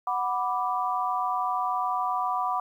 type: chord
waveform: sine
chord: B minor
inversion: second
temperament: equal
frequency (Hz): 740 / 987.8 / 1174.7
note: F#5 / B5 / D6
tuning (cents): 0 / 0 / 0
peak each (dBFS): -29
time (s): 0.07-2.6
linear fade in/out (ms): 2
effects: 10-bit